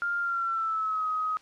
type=tone with pitch glide; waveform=sine; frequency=1400 to 1261.8 Hz; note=F6 to D#6; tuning=+4 to +24 cents; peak=-26 dBFS; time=0.02-1.37 s; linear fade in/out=0 ms; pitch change=-180 cents; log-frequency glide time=0.2-1.07 s; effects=white hiss -57 dBFS RMS until 1.41 s + low-pass 5000 Hz 12 dB/octave